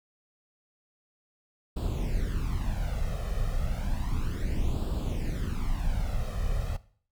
brown noise with flanger, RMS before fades -29 dBFS, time 1.76-6.77 s, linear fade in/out 10 ms, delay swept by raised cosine 0.24 to 1.64 ms, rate 0.32 Hz, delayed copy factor +0.75, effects noise-tail reverb RT60 0.5 s tail -18 dB re dry

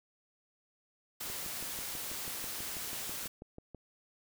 white noise, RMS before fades -40 dBFS, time 1.2-3.28 s, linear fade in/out 10 ms
click train, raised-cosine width 2 ms, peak -33 dBFS, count 16, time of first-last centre 1.3-3.747 s, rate 6.13 Hz
effects none

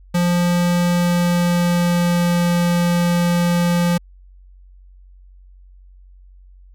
square tone with pitch glide, 175 to 173.79 Hz, F3 to F3, +4 to -8 cents, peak -15 dBFS, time 0.14-3.98 s, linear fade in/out 10 ms, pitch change -12 cents, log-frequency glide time 0.94-2.53 s, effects added 46 Hz sine -42 dBFS peak until 6.74 s

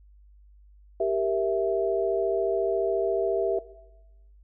sine chord, E diminished, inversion first, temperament equal, 392 / 466.2 / 659.3 Hz, G4 / Bb4 / E5, 0 / 0 / 0 cents, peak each -26 / -29 / -25 dBFS, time 1-3.59 s, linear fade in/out 5 ms, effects noise-tail reverb RT60 1.0 s tail -18 dB re dry + added 50 Hz sine -51 dBFS peak until 4.43 s

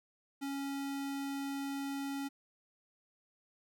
square tone, 277.2 Hz, C#4, in tune, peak -37 dBFS, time 0.41-2.29 s, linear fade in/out 20 ms, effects 13-bit

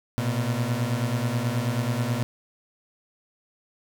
30% pulse beating tone pair, 115.5 / 124.8 Hz, A#2 / B2, -16 / +19 cents, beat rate 9.3 Hz, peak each -24 dBFS, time 0.18-2.23 s, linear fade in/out 0 ms, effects none

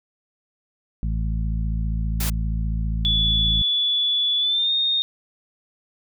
harmonic tone, 55 Hz, A1, in tune, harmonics 1 / 2 / 3 / 4, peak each -22 / -30 / -30 / -36 dBFS, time 1.03-3.62 s, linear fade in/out 0 ms
white noise, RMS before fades -28 dBFS, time 2.2-2.3 s, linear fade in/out 5 ms
sine tone with pitch glide, 3437 to 3684 Hz, A7 to A#7, -41 to -21 cents, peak -18 dBFS, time 3.05-5.02 s, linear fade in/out 0 ms, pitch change +120 cents, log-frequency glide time 4.39-4.72 s
effects none

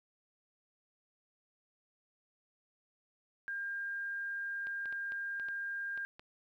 sine tone, 1604 Hz, G6, 39 cents sharp, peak -36 dBFS, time 3.48-6.05 s, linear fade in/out 0 ms
clicks, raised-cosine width 0.3 ms, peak -35 dBFS, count 8, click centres 4.67 / 4.857 / 4.926 / 5.121 / 5.398 / 5.486 / 5.976 / 6.195 s
effects 12-bit

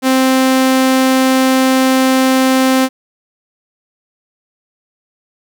sawtooth tone, 261.6 Hz, C4, in tune, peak -5 dBFS, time 0.02-2.89 s, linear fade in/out 50 ms, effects none

